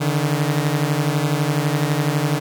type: beating tone pair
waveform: sawtooth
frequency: 143.2 / 155.2 Hz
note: D3 / D#3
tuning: -43 / -4 cents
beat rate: 12 Hz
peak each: -16 / -17 dBFS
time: 0-2.4 s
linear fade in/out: 20 ms
effects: none